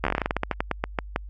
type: slowing click train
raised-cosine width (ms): 0.5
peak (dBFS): -8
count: 19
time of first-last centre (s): 0.04-1.161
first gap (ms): 12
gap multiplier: 1.17
effects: added 50 Hz sine -36 dBFS peak until 1.29 s + Opus 48 kbps